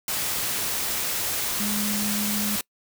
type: tone in noise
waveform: sine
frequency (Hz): 207.7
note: G#3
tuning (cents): 0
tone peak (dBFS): -27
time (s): 1.6-2.56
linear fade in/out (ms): 2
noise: white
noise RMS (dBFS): -27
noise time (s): 0.08-2.61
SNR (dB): -3
effects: noise-tail reverb RT60 0.1 s tail -25 dB re dry